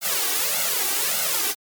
white noise with flanger, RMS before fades -23 dBFS, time 0.01-1.55 s, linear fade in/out 50 ms, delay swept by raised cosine 1.4 to 2.6 ms, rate 1.7 Hz, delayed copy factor +0.85, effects high-pass 200 Hz 12 dB/octave + MP3 96 kbps

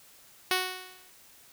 5% pulse tone with exponential decay, 370 Hz, F#4, in tune, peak -11 dBFS, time 0.51-1.11 s, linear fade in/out 1 ms, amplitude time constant 130 ms, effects white hiss -56 dBFS RMS until 1.52 s

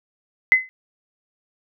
sine tone with exponential decay, 2040 Hz, C7, 44 cents flat, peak -6 dBFS, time 0.52-0.69 s, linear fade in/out 0 ms, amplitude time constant 36 ms, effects none

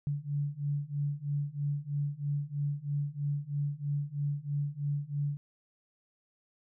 sine beating tone pair, 142.6 / 145.7 Hz, C#3 / D3, +49 / -13 cents, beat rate 3.1 Hz, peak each -34 / -33 dBFS, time 0.07-5.37 s, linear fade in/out 0 ms, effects none

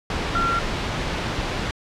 sine tone in noise, 1371 Hz, F6, 32 cents flat, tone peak -20 dBFS, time 0.35-0.59 s, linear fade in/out 2 ms, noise pink, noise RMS -25 dBFS, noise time 0.1-1.71 s, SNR +2 dB, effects low-pass 4000 Hz 12 dB/octave

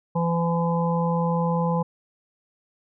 harmonic tone, 169 Hz, E3, 43 cents sharp, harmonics 1 / 3 / 5 / 6, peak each -22 / -27 / -29 / -30 dBFS, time 0.15-1.83 s, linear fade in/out 10 ms, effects none

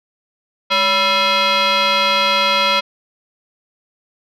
sine tone with frequency modulation, 984 Hz, B5, 7 cents flat, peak -11 dBFS, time 0.7-2.81 s, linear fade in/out 20 ms, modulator 775 Hz, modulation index 4.1, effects tanh soft clip ceiling -9 dBFS

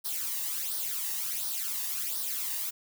blue noise with flanger, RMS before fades -33 dBFS, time 0.04-2.71 s, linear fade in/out 20 ms, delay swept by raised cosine 0.2 to 1.09 ms, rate 1.4 Hz, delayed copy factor +0.65, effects none

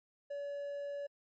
triangle tone, 570 Hz, C#5, 48 cents sharp, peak -36 dBFS, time 0.3-1.07 s, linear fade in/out 10 ms, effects MP3 32 kbps

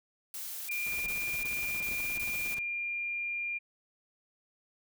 blue noise bursts, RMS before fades -40 dBFS, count 6, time 0.34-2.545 s, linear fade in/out 2 ms, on 350 ms, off 21 ms
sine tone, 2400 Hz, D7, 37 cents sharp, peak -32 dBFS, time 0.68-3.59 s, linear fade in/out 20 ms
pink noise with tremolo, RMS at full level -46 dBFS, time 0.86-2.59 s, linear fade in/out 2 ms, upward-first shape square, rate 17 Hz, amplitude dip 55%
clicks, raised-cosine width 2 ms, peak -34 dBFS, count 2, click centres 1.888 / 1.913 s
effects none

